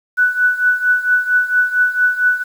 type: tone with tremolo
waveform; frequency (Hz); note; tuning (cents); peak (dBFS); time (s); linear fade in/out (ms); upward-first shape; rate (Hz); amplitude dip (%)
sine; 1486; F#6; +7; -8; 0.17-2.44; 20; triangle; 4.4; 85
effects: 7-bit